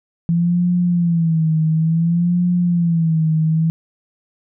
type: tone with vibrato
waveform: sine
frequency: 167.3 Hz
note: E3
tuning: 26 cents sharp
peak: -13 dBFS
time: 0.29-3.7 s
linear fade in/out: 0 ms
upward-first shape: sine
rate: 0.57 Hz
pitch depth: 100 cents each way
effects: none